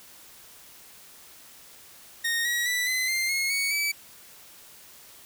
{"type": "tone with pitch steps", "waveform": "sawtooth", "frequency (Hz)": [1855, 1912.7, 1972.1, 2033, 2097, 2162, 2229, 2298], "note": ["A#6", "A#6", "B6", "B6", "C7", "C#7", "C#7", "D7"], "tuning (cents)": [-9, 44, -3, 50, 3, -44, 9, -38], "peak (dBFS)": -21, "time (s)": [2.24, 3.92], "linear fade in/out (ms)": 10, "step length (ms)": 210, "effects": ["white hiss -50 dBFS RMS until 5.25 s"]}